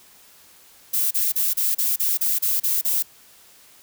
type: noise bursts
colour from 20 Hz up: violet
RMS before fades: -21 dBFS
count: 10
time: 0.93-3.027 s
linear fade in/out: 10 ms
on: 180 ms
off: 33 ms
effects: white hiss -51 dBFS RMS until 3.82 s